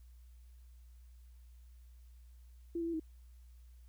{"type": "tone with pitch steps", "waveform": "sine", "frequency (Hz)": [339, 332.7, 335.6, 317.7], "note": ["E4", "E4", "E4", "D#4"], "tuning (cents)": [49, 16, 31, 36], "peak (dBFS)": -34, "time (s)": [2.75, 2.998], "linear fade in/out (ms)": 5, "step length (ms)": 62, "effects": ["added 60 Hz sine -54 dBFS peak until 3.88 s", "white hiss -75 dBFS RMS until 3.88 s"]}